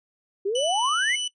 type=exponential sweep; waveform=sine; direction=up; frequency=376.3 to 2217 Hz; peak=-22 dBFS; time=0.45-1.16 s; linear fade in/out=10 ms
type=tone; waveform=sawtooth; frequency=2977 Hz; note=F#7; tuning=10 cents sharp; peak=-23 dBFS; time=0.55-1.28 s; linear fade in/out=5 ms
effects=noise-tail reverb RT60 0.1 s tail -18 dB re dry + resampled to 24000 Hz